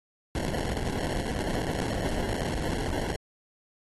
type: noise with sample-and-hold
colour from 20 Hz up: pink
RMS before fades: -30 dBFS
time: 0.35-3.16 s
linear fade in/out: 2 ms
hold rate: 1225 Hz
effects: AAC 32 kbps